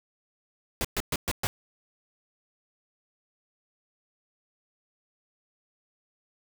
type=noise bursts; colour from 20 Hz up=pink; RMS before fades=-28 dBFS; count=5; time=0.81-1.47 s; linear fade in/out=0 ms; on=36 ms; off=120 ms; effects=none